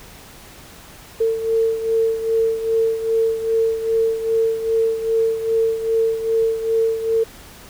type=beating tone pair; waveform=sine; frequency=450 / 452.5 Hz; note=A4 / A4; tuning=+39 / +48 cents; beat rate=2.5 Hz; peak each=-17 / -23 dBFS; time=1.2-7.24 s; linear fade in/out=10 ms; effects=pink hiss -42 dBFS RMS until 7.69 s